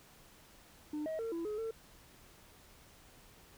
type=tone with pitch steps; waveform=sine; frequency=300.8 / 635 / 454.2 / 334.3 / 423.3 / 449.7 Hz; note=D4 / D#5 / A#4 / E4 / G#4 / A4; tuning=+42 / +35 / -45 / +24 / +33 / +38 cents; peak=-33 dBFS; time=0.93-1.71 s; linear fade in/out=5 ms; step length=130 ms; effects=tanh soft clip ceiling -35 dBFS + pink hiss -60 dBFS RMS until 3.57 s